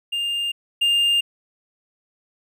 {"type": "tone pair in turn", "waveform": "triangle", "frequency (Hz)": [2807, 2807], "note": ["F7", "F7"], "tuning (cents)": [8, 8], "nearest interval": "unison", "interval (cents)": 0, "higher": "neither", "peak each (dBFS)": [-20, -14], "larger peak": "second", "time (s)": [[0.12, 0.52], [0.81, 1.21]], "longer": "neither", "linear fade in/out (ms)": 10, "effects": []}